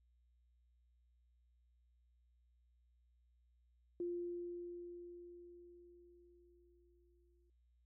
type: tone with exponential decay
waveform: sine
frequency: 349.2 Hz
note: F4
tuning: in tune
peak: -37 dBFS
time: 4-7.5 s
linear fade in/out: 2 ms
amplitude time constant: 760 ms
effects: noise-tail reverb RT60 0.1 s tail -22 dB re dry + added 60 Hz sine -70 dBFS peak until 7.85 s